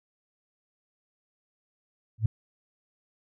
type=tone with exponential growth; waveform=sine; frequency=110 Hz; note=A2; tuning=in tune; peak=-15 dBFS; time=2.18-2.26 s; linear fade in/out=5 ms; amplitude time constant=17 ms; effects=none